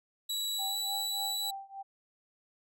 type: tone with pitch glide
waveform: sawtooth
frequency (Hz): 3909 to 3938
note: B7 to B7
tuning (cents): -19 to -6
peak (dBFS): -29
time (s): 0.29-1.51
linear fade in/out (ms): 10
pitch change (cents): +13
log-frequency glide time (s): 0.5-0.78
type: tone with tremolo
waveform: sine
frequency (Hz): 784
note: G5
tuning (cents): 0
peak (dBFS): -36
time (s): 0.58-1.83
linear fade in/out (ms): 20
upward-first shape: triangle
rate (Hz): 3.4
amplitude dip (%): 95
effects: none